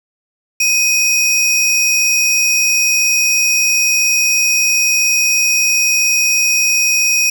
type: tone pair together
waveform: 45% pulse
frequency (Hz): 2504 / 5621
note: D#7 / F8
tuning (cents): +10 / +10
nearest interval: octave + major second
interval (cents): 1400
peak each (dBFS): -14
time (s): 0.6-7.3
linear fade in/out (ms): 5
effects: none